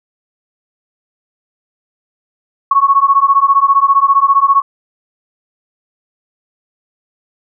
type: beating tone pair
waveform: sine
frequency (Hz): 1099 / 1114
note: C#6 / C#6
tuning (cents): -15 / +8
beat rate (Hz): 15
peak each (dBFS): -10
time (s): 2.71-4.62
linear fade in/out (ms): 5
effects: none